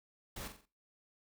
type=noise with echo; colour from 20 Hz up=pink; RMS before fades=-44 dBFS; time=0.36-0.48 s; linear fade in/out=5 ms; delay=44 ms; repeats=4; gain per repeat=-7 dB; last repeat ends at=0.656 s; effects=noise-tail reverb RT60 0.3 s tail -18 dB re dry